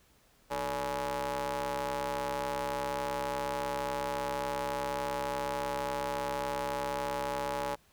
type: ring-modulated tone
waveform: sawtooth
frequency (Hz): 134.5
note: C3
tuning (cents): +48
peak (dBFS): -25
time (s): 0.5-7.76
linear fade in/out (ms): 20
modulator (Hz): 708
effects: pink hiss -65 dBFS RMS until 7.92 s